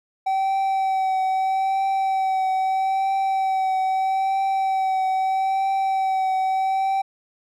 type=tone with vibrato; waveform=triangle; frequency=767 Hz; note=G5; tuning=38 cents flat; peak=-17 dBFS; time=0.26-7.02 s; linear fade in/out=10 ms; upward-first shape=triangle; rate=0.78 Hz; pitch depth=22 cents each way; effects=none